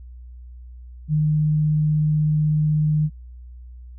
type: tone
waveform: sine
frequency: 152.7 Hz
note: D#3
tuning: 32 cents flat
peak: -16 dBFS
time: 1.08-3.1 s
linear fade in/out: 50 ms
effects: added 61 Hz sine -37 dBFS peak until 3.98 s